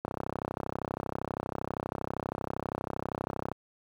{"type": "click train", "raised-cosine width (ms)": 1, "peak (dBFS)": -17, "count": 114, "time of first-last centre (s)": [0.05, 3.516], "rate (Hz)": 32.6, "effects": ["high-pass 80 Hz 12 dB/octave", "9-bit"]}